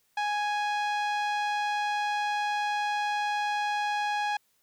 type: tone with low-pass filter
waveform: sawtooth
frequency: 830.6 Hz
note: G#5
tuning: in tune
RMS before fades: -29 dBFS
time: 0.17-4.37 s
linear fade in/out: 5 ms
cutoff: 3800 Hz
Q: 0.67
effects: white hiss -70 dBFS RMS until 4.62 s